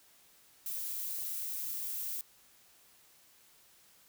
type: noise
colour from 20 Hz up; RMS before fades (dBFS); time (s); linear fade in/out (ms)
violet; -38; 0.66-2.21; 2
effects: white hiss -63 dBFS RMS until 4.08 s